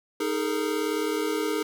square chord, D# suspended fourth, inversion none, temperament equal with one note detuned, 311.1 / 415.3 / 454.2 Hz, D#4 / G#4 / A#4, 0 / 0 / -45 cents, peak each -30 / -30 / -31 dBFS, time 0.2-1.63 s, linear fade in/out 5 ms, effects none

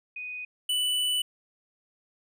sine / square tone pair in turn, 2489 / 2977 Hz, D#7 / F#7, 0 / +10 cents, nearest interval minor third, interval 310 cents, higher second, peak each -34 / -25 dBFS, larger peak second, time 0.16-0.45 / 0.69-1.22 s, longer second, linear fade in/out 5 ms, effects none

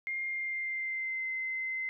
sine tone with pitch glide, 2119 to 2063 Hz, C7 to C7, +21 to -25 cents, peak -32 dBFS, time 0.07-1.89 s, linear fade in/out 0 ms, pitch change -46 cents, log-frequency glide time 0.26-1.31 s, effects none

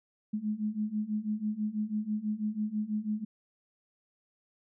sine beating tone pair, 209.3 / 215.4 Hz, G#3 / A3, +14 / -37 cents, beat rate 6.1 Hz, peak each -34 / -32 dBFS, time 0.33-3.25 s, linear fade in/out 10 ms, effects none

